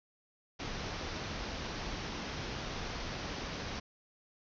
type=low-pass noise; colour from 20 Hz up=pink; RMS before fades=-40 dBFS; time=0.59-3.8 s; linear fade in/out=10 ms; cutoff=6100 Hz; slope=96 dB/octave; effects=none